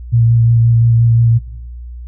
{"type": "tone with vibrato", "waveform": "sine", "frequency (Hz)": 116.2, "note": "A#2", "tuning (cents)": -5, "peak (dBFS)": -7, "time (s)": [0.12, 1.39], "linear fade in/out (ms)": 20, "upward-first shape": "sine", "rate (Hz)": 5.7, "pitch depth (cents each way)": 18, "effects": ["noise-tail reverb RT60 1.0 s tail -20 dB re dry", "added 60 Hz sine -26 dBFS peak until 2.07 s"]}